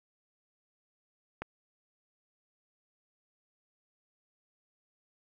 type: click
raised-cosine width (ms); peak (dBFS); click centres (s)
0.5; -21; 1.42
effects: none